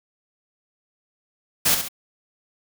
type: noise with echo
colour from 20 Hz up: white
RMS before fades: -18 dBFS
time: 1.65-1.75 s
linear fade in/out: 10 ms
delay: 68 ms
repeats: 2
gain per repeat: -7 dB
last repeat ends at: 1.886 s
effects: none